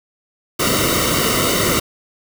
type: noise with comb filter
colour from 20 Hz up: pink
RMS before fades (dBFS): -17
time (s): 0.59-1.8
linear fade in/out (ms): 10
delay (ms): 1.2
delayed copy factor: -0.85
effects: none